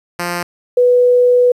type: tone pair in turn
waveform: 5% pulse / sine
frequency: 174.61 / 492.9 Hz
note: F3 / B4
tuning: 0 / -3 cents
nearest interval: octave + tritone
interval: 1797 cents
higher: second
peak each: -7 dBFS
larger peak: neither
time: 0.19-0.43 / 0.77-1.52 s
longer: second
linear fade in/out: 5 ms
effects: resampled to 32000 Hz + 8-bit